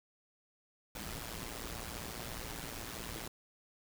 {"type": "noise with amplitude modulation", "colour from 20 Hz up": "pink", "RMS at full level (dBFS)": -40, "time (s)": [0.95, 3.28], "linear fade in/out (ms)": 5, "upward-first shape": "sine", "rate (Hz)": 115, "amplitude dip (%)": 75, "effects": []}